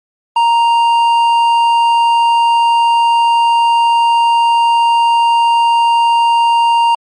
triangle tone with hard clipping, 932.3 Hz, A#5, in tune, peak -9 dBFS, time 0.36-6.95 s, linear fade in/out 5 ms, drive 10 dB, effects MP3 48 kbps

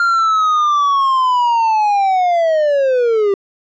triangle linear sweep, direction down, 1400 to 388.7 Hz, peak -9 dBFS, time 0-3.34 s, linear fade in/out 2 ms, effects resampled to 16000 Hz

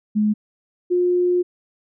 sine tone pair in turn, 211.6 / 356.8 Hz, G#3 / F4, +33 / +37 cents, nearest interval major sixth, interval 904 cents, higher second, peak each -15 dBFS, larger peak neither, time 0.15-0.34 / 0.9-1.43 s, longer second, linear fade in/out 20 ms, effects none

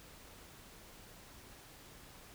silence, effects pink hiss -56 dBFS RMS until 2.34 s

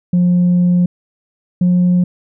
sine tone pair in turn, 177.5 / 178.84 Hz, F3 / F3, +28 / +41 cents, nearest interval unison, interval 13 cents, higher second, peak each -7 dBFS, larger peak neither, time 0.13-0.86 / 1.61-2.04 s, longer first, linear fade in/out 5 ms, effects tanh soft clip ceiling -7 dBFS

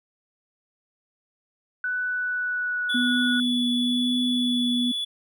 sine tone with pitch glide, 1491 to 1462.8 Hz, F#6 to F#6, +13 to -20 cents, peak -24 dBFS, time 1.84-3.4 s, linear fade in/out 2 ms, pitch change -33 cents, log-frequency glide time 2.05-3.11 s
triangle tone, 3429 Hz, A7, 45 cents flat, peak -24 dBFS, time 2.89-5.05 s, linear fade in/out 10 ms
sine tone with vibrato, 245.9 Hz, B3, 7 cents flat, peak -22 dBFS, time 2.94-4.92 s, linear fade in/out 10 ms, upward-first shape triangle, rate 0.99 Hz, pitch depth 20 cents each way
effects none

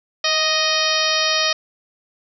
harmonic tone with a mistuned harmonic, 622.3 Hz, D#5, in tune, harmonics 1 / 2 / 3 / 4 / 5 / 6 / 7 / 8 / 9, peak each -25 / -25 / -25 / -25 / -25 / -25 / -25 / -25 / -25 dBFS, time 0.24-1.53 s, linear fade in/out 5 ms, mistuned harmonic 1, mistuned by +23 cents, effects none

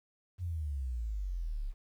sine exponential sweep, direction down, 92.7 to 32.7 Hz, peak -33 dBFS, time 0.38-1.74 s, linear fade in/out 50 ms, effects 11-bit

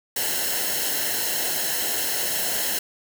white noise with comb filter, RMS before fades -25 dBFS, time 0.16-2.79 s, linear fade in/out 5 ms, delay 0.84 ms, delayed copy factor -0.7, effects none

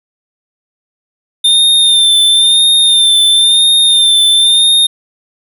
square tone with vibrato, 3607 Hz, A7, 42 cents sharp, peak -6 dBFS, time 1.44-4.87 s, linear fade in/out 10 ms, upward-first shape sine, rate 0.98 Hz, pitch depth 37 cents each way, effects none

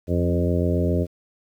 harmonic tone with a mistuned harmonic, 87.31 Hz, F2, in tune, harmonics 1 / 2 / 3 / 4 / 5 / 6 / 7, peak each -22 / -25 / -27 / -28 / -29 / -30 / -30 dBFS, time 0.07-1.07 s, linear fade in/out 50 ms, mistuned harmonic 2, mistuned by -19 cents, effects 9-bit

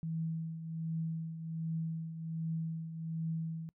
sine tone with tremolo, 162.4 Hz, E3, 26 cents flat, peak -32 dBFS, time 0.03-3.69 s, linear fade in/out 0 ms, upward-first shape triangle, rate 1.3 Hz, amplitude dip 65%, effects noise-tail reverb RT60 0.1 s tail -25 dB re dry

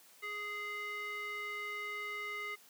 square tone with band-pass filter, 415.3 Hz, G#4, in tune, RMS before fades -41 dBFS, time 0.22-2.56 s, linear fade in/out 20 ms, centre 1900 Hz, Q 4, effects white hiss -61 dBFS RMS until 2.69 s + high-pass 200 Hz 12 dB/octave

